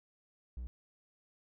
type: tone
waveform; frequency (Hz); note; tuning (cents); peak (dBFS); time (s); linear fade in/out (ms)
triangle; 61; B1; -21; -37; 0.57-0.67; 0
effects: none